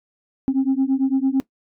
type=beating tone pair; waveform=sine; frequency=263.3 / 272.2 Hz; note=C4 / C#4; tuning=+11 / -31 cents; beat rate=8.9 Hz; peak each=-18 dBFS; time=0.48-1.4 s; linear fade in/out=0 ms; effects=noise-tail reverb RT60 0.1 s tail -19 dB re dry + tanh soft clip ceiling -12 dBFS